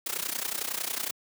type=noise with amplitude modulation; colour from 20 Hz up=white; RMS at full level=-29 dBFS; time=0.06-1.11 s; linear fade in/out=5 ms; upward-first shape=sine; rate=30.9 Hz; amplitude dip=85%; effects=high-pass 200 Hz 12 dB/octave